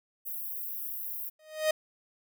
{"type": "high-pass noise", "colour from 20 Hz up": "white", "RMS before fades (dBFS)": -37, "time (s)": [0.25, 1.3], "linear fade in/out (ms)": 20, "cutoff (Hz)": 12000, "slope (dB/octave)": 48}
{"type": "tone with exponential growth", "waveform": "45% pulse", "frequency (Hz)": 622.3, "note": "D#5", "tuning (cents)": 0, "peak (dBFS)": -21, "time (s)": [1.39, 1.71], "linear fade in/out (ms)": 5, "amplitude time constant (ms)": 68}
{"effects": []}